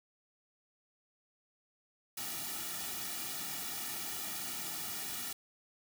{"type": "noise with comb filter", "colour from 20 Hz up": "white", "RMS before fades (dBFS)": -40, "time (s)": [2.17, 5.33], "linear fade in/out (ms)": 5, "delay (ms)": 1.9, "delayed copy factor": -0.95, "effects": []}